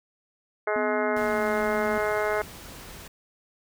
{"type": "harmonic tone", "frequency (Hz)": 211.3, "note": "G#3", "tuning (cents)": 30, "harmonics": [2, 3, 4, 5, 6, 7, 8, 9, 10], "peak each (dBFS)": [-28, -28, -33, -36, -34, -33, -38, -41, -36], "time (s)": [0.67, 2.42], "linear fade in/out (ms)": 5}
{"type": "tone with pitch glide", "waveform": "triangle", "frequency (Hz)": [252.2, 222.1], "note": ["B3", "A3"], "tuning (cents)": [36, 16], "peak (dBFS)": -29, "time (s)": [0.76, 1.98], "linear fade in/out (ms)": 0, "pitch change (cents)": -220, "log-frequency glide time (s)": [1.08, 1.45]}
{"type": "noise", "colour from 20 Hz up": "pink", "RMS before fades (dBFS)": -43, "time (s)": [1.16, 3.08], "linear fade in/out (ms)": 5}
{"effects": []}